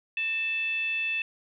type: tone with frequency modulation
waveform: sine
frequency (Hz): 2637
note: E7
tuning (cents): 0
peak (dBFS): -26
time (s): 0.17-1.22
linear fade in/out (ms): 2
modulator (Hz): 827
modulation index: 0.39
effects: none